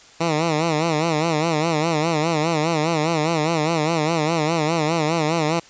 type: tone with vibrato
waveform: 10% pulse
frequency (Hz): 159.5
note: D#3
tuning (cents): +43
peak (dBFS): -10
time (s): 0.2-5.6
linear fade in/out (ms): 10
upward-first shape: sine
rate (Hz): 4.9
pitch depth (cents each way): 110
effects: white hiss -47 dBFS RMS until 5.69 s + resampled to 16000 Hz